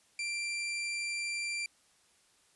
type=tone; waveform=sawtooth; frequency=2361 Hz; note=D7; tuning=9 cents sharp; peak=-30 dBFS; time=0.19-1.66 s; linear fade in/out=2 ms; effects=white hiss -67 dBFS RMS until 2.55 s + resampled to 24000 Hz